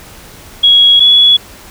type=tone pair in turn; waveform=sine; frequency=3322 / 3384 Hz; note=G#7 / G#7; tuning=0 / +32 cents; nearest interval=unison; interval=32 cents; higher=second; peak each=-3 dBFS; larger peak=neither; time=0.63-1 / 1-1.37 s; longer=neither; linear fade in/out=10 ms; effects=pink hiss -35 dBFS RMS until 1.7 s